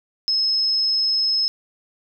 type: tone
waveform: sine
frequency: 5180 Hz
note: E8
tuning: 31 cents flat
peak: -17 dBFS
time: 0.28-1.48 s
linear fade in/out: 0 ms
effects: none